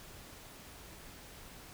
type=silence; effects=pink hiss -52 dBFS RMS until 1.73 s